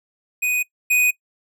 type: tone pair in turn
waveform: square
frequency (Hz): 2489 / 2489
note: D#7 / D#7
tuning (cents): 0 / 0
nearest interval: unison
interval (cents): 0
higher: neither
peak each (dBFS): -19 / -15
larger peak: second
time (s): 0.42-0.63 / 0.9-1.11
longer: neither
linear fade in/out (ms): 10
effects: noise-tail reverb RT60 0.1 s tail -21 dB re dry